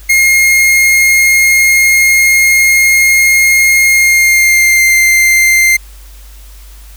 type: tone with pitch glide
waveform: 45% pulse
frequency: 2139 to 2094 Hz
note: C7 to C7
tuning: +38 to +1 cents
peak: -5 dBFS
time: 0.09-5.77 s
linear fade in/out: 10 ms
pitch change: -37 cents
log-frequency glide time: 3.87-4.98 s
effects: added 50 Hz sine -31 dBFS peak until 6.96 s + white hiss -41 dBFS RMS until 6.96 s